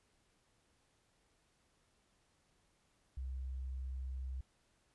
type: tone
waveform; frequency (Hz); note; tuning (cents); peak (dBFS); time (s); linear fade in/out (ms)
sine; 65; C2; -11; -39; 3.17-4.41; 5
effects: pink hiss -75 dBFS RMS until 4.94 s + resampled to 24000 Hz